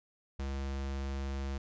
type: tone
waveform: square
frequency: 68.2 Hz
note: C#2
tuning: 28 cents flat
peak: -35 dBFS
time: 0.39-1.58 s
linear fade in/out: 5 ms
effects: resampled to 16000 Hz